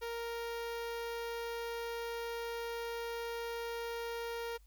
sawtooth tone with notch filter, 466.2 Hz, A#4, in tune, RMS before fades -40 dBFS, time 0.01-4.58 s, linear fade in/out 20 ms, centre 8000 Hz, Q 1.3, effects added 50 Hz sine -58 dBFS peak until 4.66 s + white hiss -73 dBFS RMS until 4.66 s

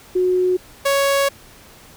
sine / sawtooth tone pair in turn, 365.6 / 555.6 Hz, F#4 / C#5, -21 / +4 cents, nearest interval perfect fifth, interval 725 cents, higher second, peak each -14 / -11 dBFS, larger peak second, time 0.15-0.57 / 0.85-1.29 s, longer second, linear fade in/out 10 ms, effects pink hiss -45 dBFS RMS until 1.96 s

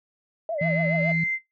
sine tone with vibrato, 622.3 Hz, D#5, in tune, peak -25 dBFS, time 0.49-1.12 s, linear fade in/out 2 ms, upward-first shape triangle, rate 7.1 Hz, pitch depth 180 cents each way
sine tone with pitch glide, 2048 to 2081 Hz, C7 to C7, -38 to -10 cents, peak -24 dBFS, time 0.58-1.39 s, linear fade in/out 50 ms, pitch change +28 cents, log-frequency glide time 0.86-1.1 s
sine tone, 164.81 Hz, E3, in tune, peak -23 dBFS, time 0.61-1.24 s, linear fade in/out 5 ms
effects noise-tail reverb RT60 0.2 s tail -18 dB re dry + tanh soft clip ceiling -12 dBFS

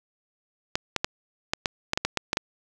clicks, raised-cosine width 0.2 ms, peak -6 dBFS, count 11, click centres 0.755 / 0.963 / 1.045 / 1.535 / 1.658 / 1.934 / 1.975 / 2.05 / 2.173 / 2.331 / 2.371 s, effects none

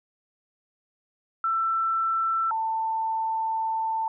sine tone pair in turn, 1335 / 891 Hz, E6 / A5, +22 / +22 cents, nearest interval perfect fifth, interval 700 cents, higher first, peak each -22 / -24 dBFS, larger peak first, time 1.44-2.51 / 2.51-4.08 s, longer second, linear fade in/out 2 ms, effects none

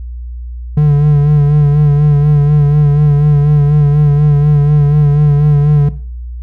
triangle tone with vibrato, 146.83 Hz, D3, in tune, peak -3 dBFS, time 0.77-5.89 s, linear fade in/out 5 ms, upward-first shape sine, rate 4.1 Hz, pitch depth 39 cents each way, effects noise-tail reverb RT60 0.5 s tail -17 dB re dry + added 60 Hz sine -21 dBFS peak until 6.42 s

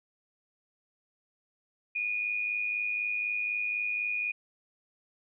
sine tone with amplitude modulation, 2452 Hz, D#7, 26 cents flat, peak -26 dBFS, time 1.95-4.32 s, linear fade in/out 10 ms, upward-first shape sine, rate 104 Hz, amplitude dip 55%, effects none

